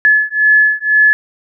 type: beating tone pair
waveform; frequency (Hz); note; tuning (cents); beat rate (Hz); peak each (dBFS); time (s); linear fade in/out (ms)
sine; 1714 / 1716; A6 / A6; -46 / -44; 2; -11; 0.05-1.13; 0
effects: none